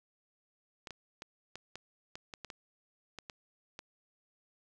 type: clicks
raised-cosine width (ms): 0.2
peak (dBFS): -26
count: 12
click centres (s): 0.872 / 0.907 / 1.221 / 1.556 / 1.756 / 2.155 / 2.338 / 2.447 / 2.502 / 3.187 / 3.298 / 3.791
effects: none